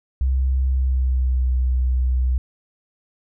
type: tone with pitch glide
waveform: sine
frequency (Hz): 65.41 to 63.18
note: C2 to B1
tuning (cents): 0 to +40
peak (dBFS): -16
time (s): 0.21-2.38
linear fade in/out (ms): 0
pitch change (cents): -60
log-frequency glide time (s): 0.67-1.46
effects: none

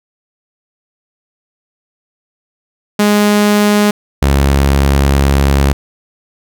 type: tone pair in turn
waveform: sawtooth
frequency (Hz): 207.5 / 69.24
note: G#3 / C#2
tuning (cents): -1 / -1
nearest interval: octave + perfect fifth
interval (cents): 1900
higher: first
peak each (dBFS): -4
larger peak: neither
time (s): 2.99-3.91 / 4.22-5.73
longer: second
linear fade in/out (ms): 5
effects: none

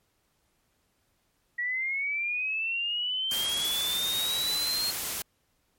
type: linear sweep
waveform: sine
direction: up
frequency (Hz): 1916 to 4259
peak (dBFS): -27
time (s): 1.58-4.91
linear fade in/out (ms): 10
type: noise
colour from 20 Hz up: white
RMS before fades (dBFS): -33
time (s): 3.31-5.22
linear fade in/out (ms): 2
effects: pink hiss -72 dBFS RMS until 5.78 s + MP3 64 kbps

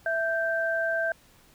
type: tone pair together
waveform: sine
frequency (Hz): 660 / 1566.3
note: E5 / G6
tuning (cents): +2 / -2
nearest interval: octave + minor third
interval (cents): 1496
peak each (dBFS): -27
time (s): 0.06-1.12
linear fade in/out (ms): 2
effects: pink hiss -58 dBFS RMS until 1.54 s

